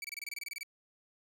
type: tone bursts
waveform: sawtooth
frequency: 2287 Hz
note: D7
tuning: 47 cents flat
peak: -35 dBFS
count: 13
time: 0.02-0.632 s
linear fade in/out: 2 ms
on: 24 ms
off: 25 ms
effects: none